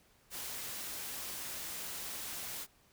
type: noise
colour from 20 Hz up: white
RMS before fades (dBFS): -42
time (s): 0.3-2.67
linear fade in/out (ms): 50
effects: pink hiss -67 dBFS RMS until 2.92 s